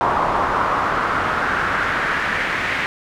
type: noise with band-pass filter sweep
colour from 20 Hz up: brown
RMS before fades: -20 dBFS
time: 0.01-2.86 s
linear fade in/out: 0 ms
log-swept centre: 1000 to 2000 Hz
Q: 2.9
effects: none